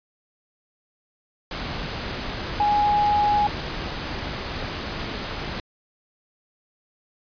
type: tone in noise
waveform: sine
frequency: 830.6 Hz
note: G#5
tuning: in tune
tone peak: -17 dBFS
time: 2.6-3.47 s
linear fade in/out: 2 ms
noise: pink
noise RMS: -30 dBFS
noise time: 1.51-5.6 s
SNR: +10 dB
effects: resampled to 11025 Hz